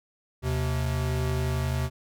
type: tone pair together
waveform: square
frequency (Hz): 76.51 / 127.9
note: D#2 / C3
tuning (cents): -29 / -39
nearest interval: major sixth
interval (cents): 890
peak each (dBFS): -29 / -28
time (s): 0.42-1.9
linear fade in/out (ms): 50
effects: none